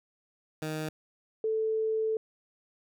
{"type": "tone pair in turn", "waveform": ["15% pulse", "sine"], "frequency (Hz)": [155.56, 440], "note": ["D#3", "A4"], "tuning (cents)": [0, 0], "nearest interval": "octave + tritone", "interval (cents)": 1800, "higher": "second", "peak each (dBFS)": -26, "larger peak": "neither", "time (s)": [[0.62, 0.89], [1.44, 2.17]], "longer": "second", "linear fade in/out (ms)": 2, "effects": []}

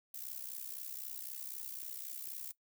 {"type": "noise with amplitude modulation", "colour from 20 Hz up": "violet", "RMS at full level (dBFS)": -41, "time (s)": [0.14, 2.52], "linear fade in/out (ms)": 5, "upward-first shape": "sine", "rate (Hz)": 63.9, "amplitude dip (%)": 80, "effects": ["noise-tail reverb RT60 0.1 s tail -18 dB re dry"]}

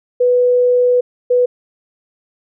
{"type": "tone bursts at uneven times", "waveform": "sine", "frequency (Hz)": 493.9, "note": "B4", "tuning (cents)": 0, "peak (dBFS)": -9, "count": 2, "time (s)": [[0.2, 1.01], [1.3, 1.46]], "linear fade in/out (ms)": 10, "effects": []}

